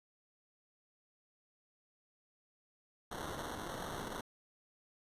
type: noise with sample-and-hold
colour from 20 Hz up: violet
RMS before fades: -43 dBFS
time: 3.11-4.21 s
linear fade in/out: 5 ms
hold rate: 2450 Hz
effects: resampled to 32000 Hz